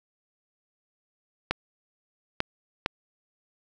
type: clicks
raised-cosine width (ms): 0.3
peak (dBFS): -8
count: 3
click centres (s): 1.51 / 2.404 / 2.861
effects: none